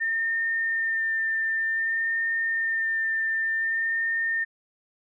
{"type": "tone with vibrato", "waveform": "sine", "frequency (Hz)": 1807, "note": "A6", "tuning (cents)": 46, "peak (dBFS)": -23, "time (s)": [0, 4.45], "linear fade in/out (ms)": 20, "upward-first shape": "sine", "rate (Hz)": 0.54, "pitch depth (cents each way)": 14, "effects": []}